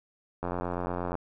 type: click train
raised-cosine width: 1 ms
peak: -18 dBFS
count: 65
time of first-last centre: 0.43-1.153 s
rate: 88.5 Hz
effects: none